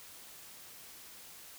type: silence
effects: white hiss -52 dBFS RMS until 1.58 s